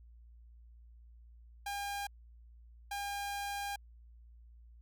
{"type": "tone bursts at uneven times", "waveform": "sawtooth", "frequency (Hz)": 806, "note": "G5", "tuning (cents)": 48, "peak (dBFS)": -33, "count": 2, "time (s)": [[1.66, 2.07], [2.91, 3.76]], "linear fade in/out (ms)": 5, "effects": ["added 58 Hz sine -54 dBFS peak until 4.81 s"]}